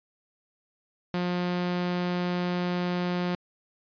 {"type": "tone", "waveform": "sawtooth", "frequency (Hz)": 177.9, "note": "F3", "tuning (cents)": 32, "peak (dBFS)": -22, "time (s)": [1.14, 3.35], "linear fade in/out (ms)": 0, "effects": ["resampled to 11025 Hz"]}